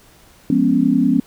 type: chord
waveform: sine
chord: C# dominant seventh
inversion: first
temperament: equal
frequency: 174.61 / 207.7 / 246.9 / 277.2 Hz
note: E#3 / G#3 / B3 / C#4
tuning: 0 / 0 / 0 / 0 cents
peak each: -21 / -20 / -16 / -16 dBFS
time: 0.5-1.2 s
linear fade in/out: 2 ms
effects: pink hiss -49 dBFS RMS until 1.26 s